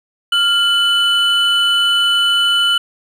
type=tone pair together; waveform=triangle; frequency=1396.9 / 2991 Hz; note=F6 / F#7; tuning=0 / +18 cents; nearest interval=octave + minor second; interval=1318 cents; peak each=-15 / -11 dBFS; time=0.32-2.78 s; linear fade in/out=5 ms; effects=none